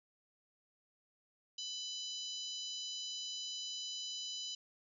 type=harmonic tone; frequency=997 Hz; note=B5; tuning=16 cents sharp; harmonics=3 / 4 / 5 / 6 / 7; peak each=-44 / -46 / -48 / -50 / -51 dBFS; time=1.58-4.55 s; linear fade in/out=5 ms; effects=none